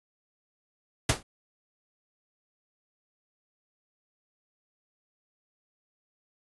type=noise with exponential decay; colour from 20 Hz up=pink; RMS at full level=-18 dBFS; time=1.09-1.23 s; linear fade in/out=5 ms; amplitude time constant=29 ms; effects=resampled to 24000 Hz